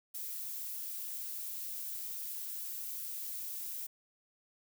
violet noise, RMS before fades -41 dBFS, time 0.14-3.87 s, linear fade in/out 10 ms, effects none

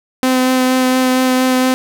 sawtooth tone with vibrato, 256.7 Hz, C4, 33 cents flat, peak -7 dBFS, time 0.23-1.74 s, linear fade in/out 0 ms, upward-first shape sine, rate 4.3 Hz, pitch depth 11 cents each way, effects none

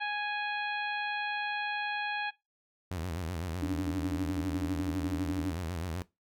harmonic tone, 830.6 Hz, G#5, in tune, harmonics 1 / 2 / 3 / 4 / 5, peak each -35 / -35 / -38 / -43 / -47 dBFS, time 0-2.31 s, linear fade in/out 20 ms
sawtooth tone with vibrato, 85.8 Hz, F2, 30 cents flat, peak -30 dBFS, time 2.91-6.02 s, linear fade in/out 0 ms, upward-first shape sine, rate 7.9 Hz, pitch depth 150 cents each way
sine tone with tremolo, 287.7 Hz, D4, 36 cents flat, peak -28 dBFS, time 3.62-5.53 s, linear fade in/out 10 ms, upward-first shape sine, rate 12 Hz, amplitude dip 70%
effects noise-tail reverb RT60 0.2 s tail -19 dB re dry

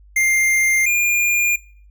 square tone pair in turn, 2105 / 2412 Hz, C7 / D7, +10 / +46 cents, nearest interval major second, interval 236 cents, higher second, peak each -15 dBFS, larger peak neither, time 0.16-0.86 / 0.86-1.56 s, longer neither, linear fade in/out 5 ms, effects noise-tail reverb RT60 0.5 s tail -22 dB re dry + added 50 Hz sine -44 dBFS peak until 1.9 s

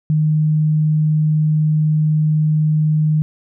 sine tone, 154 Hz, D#3, 17 cents flat, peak -12 dBFS, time 0.1-3.22 s, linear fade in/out 0 ms, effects none

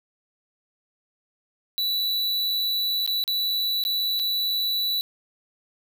square tone with dropouts, 3951 Hz, B7, in tune, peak -23 dBFS, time 1.78-5.01 s, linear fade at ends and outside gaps 0 ms, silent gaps 3.063-3.076 / 3.239-3.278 / 3.838-3.851 / 4.192-4.197 s, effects none

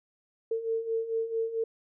sine beating tone pair, 448.9 / 453.4 Hz, A4 / A#4, +35 / -48 cents, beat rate 4.5 Hz, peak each -34 / -29 dBFS, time 0.51-1.64 s, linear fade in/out 5 ms, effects none

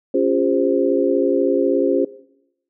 sine chord, Db major seventh, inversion none, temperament equal with one note detuned, 277.2 / 349.2 / 405.6 / 523.3 Hz, Db4 / F4 / Ab4 / C5, 0 / 0 / -41 / 0 cents, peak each -20 dBFS, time 0.14-2.05 s, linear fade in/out 5 ms, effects noise-tail reverb RT60 0.8 s tail -19 dB re dry

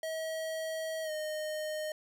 square tone with pitch glide, 640 to 615.7 Hz, D#5 to D#5, +49 to -18 cents, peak -35 dBFS, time 0.03-1.92 s, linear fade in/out 2 ms, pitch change -67 cents, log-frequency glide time 1.03-1.11 s, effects none

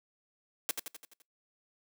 white noise with echo, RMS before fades -31 dBFS, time 0.69-0.71 s, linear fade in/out 0 ms, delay 85 ms, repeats 6, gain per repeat -5 dB, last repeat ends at 1.22 s, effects noise-tail reverb RT60 0.2 s tail -25 dB re dry + high-pass 200 Hz 12 dB/octave

